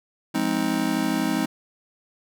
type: chord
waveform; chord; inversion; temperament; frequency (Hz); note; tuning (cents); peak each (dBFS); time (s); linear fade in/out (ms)
square; F minor seventh; none; just; 174.61 / 209.5 / 261.9 / 314.3; F3 / Ab3 / C4 / Eb4; 0 / +15 / +2 / +18; -32 / -28 / -27 / -27; 0.34-1.46; 10
effects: none